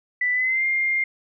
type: tone with pitch glide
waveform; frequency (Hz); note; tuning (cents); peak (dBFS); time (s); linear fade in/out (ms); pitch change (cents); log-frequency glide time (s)
sine; 1983 to 2113; B6 to C7; +7 to +16; -19; 0.21-1.04; 5; +109; 0.33-0.64
effects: none